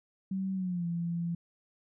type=tone with pitch glide; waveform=sine; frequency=191.1 to 170.25 Hz; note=G3 to F3; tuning=-44 to -44 cents; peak=-30 dBFS; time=0.31-1.35 s; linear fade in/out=5 ms; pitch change=-200 cents; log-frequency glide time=0.54-0.86 s; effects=none